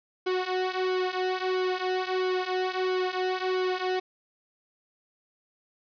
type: tone with flanger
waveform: sawtooth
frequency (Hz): 370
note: F#4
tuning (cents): 0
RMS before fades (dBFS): -28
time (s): 0.26-4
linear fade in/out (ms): 10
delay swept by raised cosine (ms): 1.1 to 3.6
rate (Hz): 1.5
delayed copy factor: -0.8
effects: resampled to 11025 Hz + 9-bit